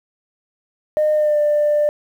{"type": "tone with pitch glide", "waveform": "sine", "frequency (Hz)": [610, 593.7], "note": ["D#5", "D5"], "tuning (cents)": [-34, 19], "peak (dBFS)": -12, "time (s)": [0.97, 1.89], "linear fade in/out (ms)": 0, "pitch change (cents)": -47, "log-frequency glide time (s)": [1.14, 1.39], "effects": ["tanh soft clip ceiling -10 dBFS", "8-bit"]}